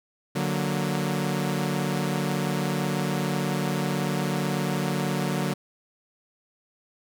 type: chord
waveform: sawtooth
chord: D augmented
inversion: none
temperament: equal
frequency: 146.83 / 185 / 233.1 Hz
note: D3 / F#3 / A#3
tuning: 0 / 0 / 0 cents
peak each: -24 / -24 / -28 dBFS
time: 0.35-5.54 s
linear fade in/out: 10 ms
effects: none